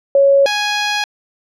sine / 10% pulse tone pair in turn, 554.4 / 830.7 Hz, C#5 / G#5, 0 / 0 cents, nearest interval perfect fifth, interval 700 cents, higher second, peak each -7 dBFS, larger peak neither, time 0.15-0.46 / 0.46-1.04 s, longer second, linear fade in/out 2 ms, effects low-pass 6000 Hz 12 dB/octave

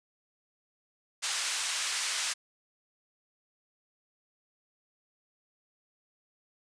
white band-pass noise, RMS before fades -32 dBFS, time 1.22-2.34 s, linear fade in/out 20 ms, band 1200 to 7800 Hz, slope 12 dB/octave, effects resampled to 22050 Hz

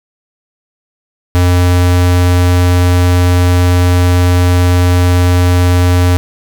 square tone, 89.1 Hz, F2, 35 cents sharp, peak -7 dBFS, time 1.35-6.17 s, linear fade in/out 0 ms, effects none

